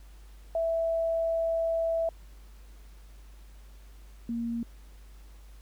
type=tone pair in turn; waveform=sine; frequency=659.3 / 233.1 Hz; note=E5 / A#3; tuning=0 / 0 cents; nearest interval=octave + tritone; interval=1800 cents; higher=first; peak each=-25 / -29 dBFS; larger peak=first; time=0.55-2.09 / 4.29-4.63 s; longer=first; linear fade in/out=2 ms; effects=added 50 Hz sine -47 dBFS peak until 5.61 s + pink hiss -61 dBFS RMS until 5.61 s